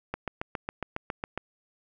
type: click train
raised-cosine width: 0.5 ms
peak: -16 dBFS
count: 10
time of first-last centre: 0.14-1.376 s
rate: 7.28 Hz
effects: none